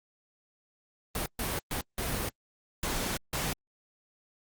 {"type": "noise bursts at uneven times", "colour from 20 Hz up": "pink", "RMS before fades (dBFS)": -32, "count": 6, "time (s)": [[1.15, 1.26], [1.39, 1.59], [1.71, 1.81], [1.98, 2.29], [2.83, 3.17], [3.33, 3.53]], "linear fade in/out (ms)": 2, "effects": ["Opus 32 kbps"]}